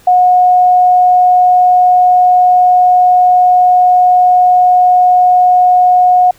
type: tone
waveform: sine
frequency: 726 Hz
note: F#5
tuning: 33 cents flat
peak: -4 dBFS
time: 0.07-6.31 s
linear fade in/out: 5 ms
effects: pink hiss -45 dBFS RMS until 6.38 s